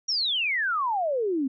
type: exponential sweep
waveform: sine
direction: down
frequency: 5760 to 253.9 Hz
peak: -23 dBFS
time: 0.08-1.48 s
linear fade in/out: 10 ms
effects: none